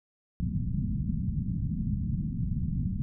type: low-pass noise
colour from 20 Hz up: white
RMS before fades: -30 dBFS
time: 0.4-3.02 s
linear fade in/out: 0 ms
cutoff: 220 Hz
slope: 48 dB/octave
effects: none